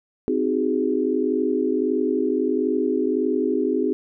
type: chord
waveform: sine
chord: Ab dominant seventh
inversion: first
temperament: just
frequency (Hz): 259.6 / 311.5 / 373.8 / 415.3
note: C4 / Eb4 / Gb4 / Ab4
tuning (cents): -13 / +2 / +18 / 0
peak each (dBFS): -24 / -25 / -25 / -24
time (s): 0.28-3.93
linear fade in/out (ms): 0
effects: none